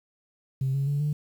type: tone with pitch steps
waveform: sine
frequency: 133.1 / 138.11 / 143.31 / 148.71 Hz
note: C3 / C#3 / D3 / D3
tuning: +30 / -6 / -42 / +22 cents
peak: -22 dBFS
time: 0.61-1.13 s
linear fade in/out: 5 ms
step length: 130 ms
effects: tanh soft clip ceiling -20 dBFS + 9-bit